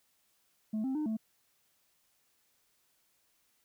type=tone with pitch steps; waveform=sine; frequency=216.4 / 264.3 / 304.2 / 219.9 Hz; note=A3 / C4 / D#4 / A3; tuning=-29 / +18 / -39 / -1 cents; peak=-28 dBFS; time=0.73-1.17 s; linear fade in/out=10 ms; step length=110 ms; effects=tanh soft clip ceiling -30 dBFS + white hiss -73 dBFS RMS until 3.64 s